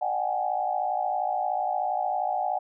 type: tone cluster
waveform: sine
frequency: 605 / 737 / 794 / 847 Hz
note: D#5 / F#5 / G5 / G#5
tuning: -49 / -7 / +22 / +34 cents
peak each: -34 / -27 / -31 / -32 dBFS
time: 0.01-2.59 s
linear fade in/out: 10 ms
effects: none